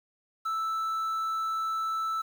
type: tone with quantisation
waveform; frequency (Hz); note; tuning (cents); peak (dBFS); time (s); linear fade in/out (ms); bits
triangle; 1318.5; E6; 0; -26; 0.45-2.22; 10; 9
effects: none